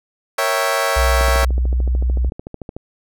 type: chord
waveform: 20% pulse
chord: A# diminished seventh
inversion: none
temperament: equal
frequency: 466.2 / 554.4 / 659.3 / 784 Hz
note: A#4 / C#5 / E5 / G5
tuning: 0 / 0 / 0 / 0 cents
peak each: -20 / -15 / -16 / -19 dBFS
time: 0.38-1.45 s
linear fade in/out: 5 ms
type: tone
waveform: sine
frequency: 61.74 Hz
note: B1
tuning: in tune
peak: -14 dBFS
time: 0.96-2.3 s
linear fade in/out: 10 ms
type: click train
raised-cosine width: 2 ms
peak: -16 dBFS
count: 22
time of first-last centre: 1.21-2.766 s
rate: 13.5 Hz
effects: none